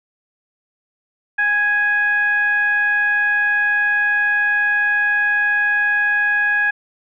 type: tone with frequency modulation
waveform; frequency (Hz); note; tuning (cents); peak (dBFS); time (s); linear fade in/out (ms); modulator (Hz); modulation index
sine; 1661.2; G#6; 0; -14; 1.38-6.71; 10; 837; 0.45
effects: none